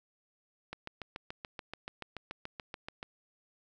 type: click train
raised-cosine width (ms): 0.3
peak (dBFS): -24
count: 17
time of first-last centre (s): 0.73-3.029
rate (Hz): 6.96
effects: none